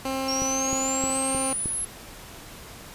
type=tone; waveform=15% pulse; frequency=266.1 Hz; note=C4; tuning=29 cents sharp; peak=-20 dBFS; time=0.05-1.53 s; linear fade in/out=2 ms
type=exponential sweep; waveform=sine; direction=up; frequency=5490 to 11040 Hz; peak=-26 dBFS; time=0.28-1.85 s; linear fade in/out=5 ms
type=click train; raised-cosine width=3 ms; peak=-19 dBFS; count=5; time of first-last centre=0.42-1.658 s; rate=3.23 Hz
effects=pink hiss -43 dBFS RMS until 2.94 s + resampled to 32000 Hz